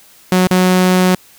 sawtooth tone with dropouts, 183.6 Hz, F#3, 13 cents flat, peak -5 dBFS, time 0.32-1.15 s, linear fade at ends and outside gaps 2 ms, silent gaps 0.471-0.509 s, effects white hiss -45 dBFS RMS until 1.38 s

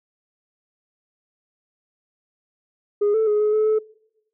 sine tone with pitch steps, 412.3 / 441 / 419.7 / 423.7 / 431.2 / 433.6 Hz, G#4 / A4 / G#4 / G#4 / A4 / A4, -13 / +4 / +18 / +35 / -35 / -25 cents, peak -14 dBFS, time 3.01-3.79 s, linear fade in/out 10 ms, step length 130 ms, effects noise-tail reverb RT60 0.9 s tail -25 dB re dry + tanh soft clip ceiling -14 dBFS

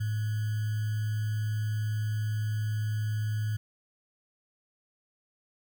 sine tone with sample-and-hold, 107.4 Hz, A2, 41 cents flat, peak -27 dBFS, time 0-3.57 s, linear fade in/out 10 ms, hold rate 1575 Hz, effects none

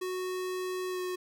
square tone with pitch glide, 368.7 to 364.7 Hz, F#4 to F#4, -6 to -25 cents, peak -33 dBFS, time 0.01-1.16 s, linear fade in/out 10 ms, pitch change -19 cents, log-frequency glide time 0.89-1 s, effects none

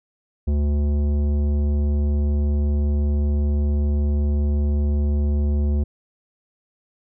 triangle tone with tanh clipping, 72.9 Hz, D2, 12 cents flat, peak -19 dBFS, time 0.47-5.84 s, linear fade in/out 10 ms, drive 17 dB, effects none

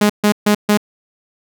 sawtooth tone bursts, 208.2 Hz, G#3, 5 cents sharp, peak -6 dBFS, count 4, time 0.01-0.774 s, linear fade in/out 5 ms, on 86 ms, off 140 ms, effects none

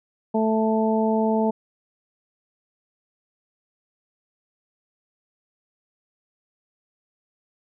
harmonic tone, 220.1 Hz, A3, 1 cent sharp, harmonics 1 / 2 / 3 / 4, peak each -21 / -24 / -26 / -27 dBFS, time 0.34-1.51 s, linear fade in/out 10 ms, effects none

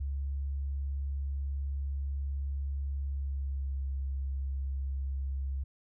sine tone with pitch glide, 69.3 to 67.68 Hz, C#2 to C#2, 0 to -41 cents, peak -31 dBFS, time 0-5.64 s, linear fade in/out 10 ms, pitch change -41 cents, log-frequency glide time 3.05-3.83 s, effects none

